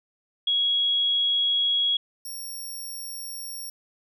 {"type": "tone pair in turn", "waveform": ["sine", "5% pulse"], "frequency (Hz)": [3322, 5560], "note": ["G#7", "F8"], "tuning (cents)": [0, -9], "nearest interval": "major sixth", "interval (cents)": 891, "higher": "second", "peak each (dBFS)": [-20, -28], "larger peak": "first", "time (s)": [[0.47, 1.97], [2.25, 3.7]], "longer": "first", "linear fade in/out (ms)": 5, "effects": []}